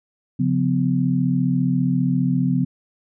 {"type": "tone cluster", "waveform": "sine", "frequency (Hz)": [137.8, 177.9, 252.8], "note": ["C#3", "F3", "B3"], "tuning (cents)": [-10, 32, 41], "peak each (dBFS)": -21, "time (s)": [0.39, 2.65], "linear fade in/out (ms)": 10, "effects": []}